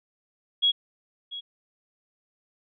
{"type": "tone with echo", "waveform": "sine", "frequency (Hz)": 3322, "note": "G#7", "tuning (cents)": 0, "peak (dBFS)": -18, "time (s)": [0.62, 0.72], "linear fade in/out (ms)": 20, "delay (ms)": 690, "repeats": 1, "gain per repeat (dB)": -15, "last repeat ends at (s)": 1.41, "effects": []}